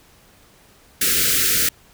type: band-stop noise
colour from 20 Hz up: white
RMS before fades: -18 dBFS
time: 1.01-1.69 s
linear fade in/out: 5 ms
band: 520 to 1300 Hz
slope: 96 dB/octave
effects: pink hiss -52 dBFS RMS until 1.93 s